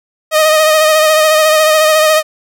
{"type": "tone with vibrato", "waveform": "sawtooth", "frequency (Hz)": 622.3, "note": "D#5", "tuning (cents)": 0, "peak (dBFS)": -3, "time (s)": [0.31, 2.23], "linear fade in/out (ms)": 50, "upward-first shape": "sine", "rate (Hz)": 14, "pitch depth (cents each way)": 31, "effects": []}